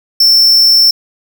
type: tone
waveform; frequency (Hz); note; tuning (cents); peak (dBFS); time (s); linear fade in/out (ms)
square; 5380; E8; +34; -5; 0.2-0.91; 5
effects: none